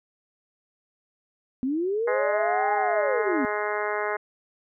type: linear two-way sweep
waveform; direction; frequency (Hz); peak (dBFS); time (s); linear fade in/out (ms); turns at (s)
sine; up then down; 246.9 to 830.6 to 246.9; -23; 1.63-3.45; 0; 2.74
type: harmonic tone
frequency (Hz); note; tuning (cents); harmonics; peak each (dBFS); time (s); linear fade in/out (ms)
209.4; G#3; +15; 2 / 3 / 4 / 5 / 6 / 7 / 8 / 9 / 10; -30 / -32 / -33 / -34 / -35 / -35 / -36 / -37 / -37; 2.07-4.17; 10
effects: none